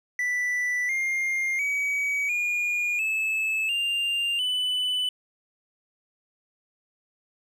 triangle tone with pitch steps, 1975.5 / 2117 / 2269 / 2432 / 2607 / 2794 / 2994 Hz, B6 / C7 / C#7 / D#7 / E7 / F7 / F#7, 0 / +20 / +40 / -40 / -20 / 0 / +20 cents, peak -22 dBFS, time 0.19-5.09 s, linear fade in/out 2 ms, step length 700 ms, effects none

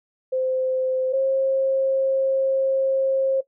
sine tone pair in turn, 518 / 535 Hz, C5 / C5, -17 / +38 cents, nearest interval minor second, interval 55 cents, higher second, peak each -20 / -17 dBFS, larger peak second, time 0.32-1.13 / 1.13-3.41 s, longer second, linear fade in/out 10 ms, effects noise-tail reverb RT60 0.1 s tail -18 dB re dry

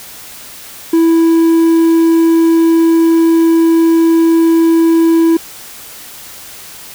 triangle tone, 329.6 Hz, E4, in tune, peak -4 dBFS, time 0.93-5.37 s, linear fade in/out 5 ms, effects white hiss -32 dBFS RMS until 6.94 s

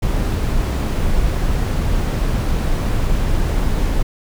brown noise, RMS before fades -17 dBFS, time 0.02-4.03 s, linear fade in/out 10 ms, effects none

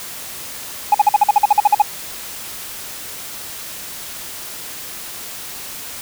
sine tone bursts, 833 Hz, G#5, 5 cents sharp, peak -4 dBFS, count 13, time 0.92-1.821 s, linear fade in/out 5 ms, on 25 ms, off 48 ms, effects tanh soft clip ceiling -5 dBFS + white hiss -31 dBFS RMS until 6.01 s

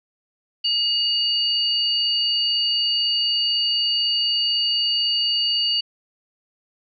sine tone pair together, 2872 / 4562 Hz, F7 / C#8, +48 / +49 cents, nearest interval minor sixth, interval 801 cents, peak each -21 dBFS, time 0.64-5.81 s, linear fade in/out 10 ms, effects none

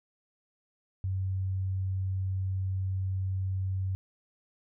sine tone, 94.8 Hz, F#2, 43 cents sharp, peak -28 dBFS, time 1.04-3.95 s, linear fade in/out 0 ms, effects none

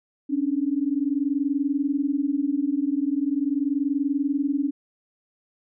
sine tone pair together, 272.8 / 293.2 Hz, C#4 / D4, -28 / -3 cents, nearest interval minor second, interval 125 cents, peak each -24 dBFS, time 0.29-4.71 s, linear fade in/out 20 ms, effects none

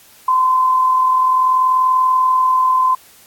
sine tone with amplitude modulation, 1028 Hz, C6, 31 cents flat, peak -9 dBFS, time 0.28-2.95 s, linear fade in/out 5 ms, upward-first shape sine, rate 40.5 Hz, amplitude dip 35%, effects white hiss -46 dBFS RMS until 3.26 s + AAC 64 kbps

